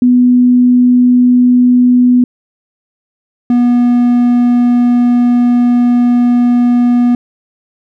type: tone pair in turn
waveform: sine / triangle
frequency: 247.5 / 242.7 Hz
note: B3 / B3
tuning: +4 / -30 cents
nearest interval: unison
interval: 34 cents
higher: first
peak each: -4 dBFS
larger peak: neither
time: 0.02-2.24 / 3.5-7.15 s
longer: second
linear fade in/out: 2 ms
effects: none